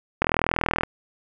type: click train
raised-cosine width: 0.5 ms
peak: -5 dBFS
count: 26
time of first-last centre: 0.22-0.834 s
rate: 40.7 Hz
effects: none